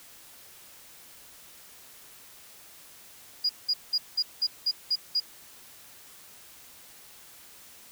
sine tone bursts, 4875 Hz, D#8, 36 cents flat, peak -22 dBFS, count 8, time 3.44-5.202 s, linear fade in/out 10 ms, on 54 ms, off 190 ms, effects white hiss -51 dBFS RMS until 7.91 s

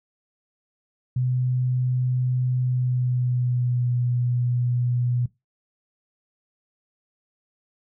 sine tone with pitch glide, 126.3 to 122.56 Hz, B2 to B2, +39 to -13 cents, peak -20 dBFS, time 1.16-5.26 s, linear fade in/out 5 ms, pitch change -52 cents, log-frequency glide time 2.61-3.94 s, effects noise-tail reverb RT60 0.2 s tail -19 dB re dry

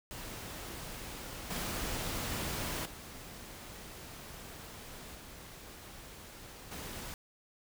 pink noise with level steps, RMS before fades -44 / -37 / -48 / -50 / -43 dBFS, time 0.11-7.14 s, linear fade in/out 0 ms, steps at 1.5 / 2.85 / 5.15 / 6.71 s, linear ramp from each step 10 ms, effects none

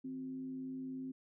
sine tone with frequency modulation, 261.6 Hz, C4, in tune, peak -40 dBFS, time 0.04-1.12 s, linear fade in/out 10 ms, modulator 103 Hz, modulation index 0.28, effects none

